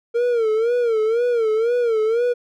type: tone with vibrato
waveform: triangle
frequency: 460 Hz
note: A#4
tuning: 23 cents flat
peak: -14 dBFS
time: 0.14-2.34 s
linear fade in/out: 20 ms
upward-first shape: sine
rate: 2 Hz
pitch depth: 110 cents each way
effects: none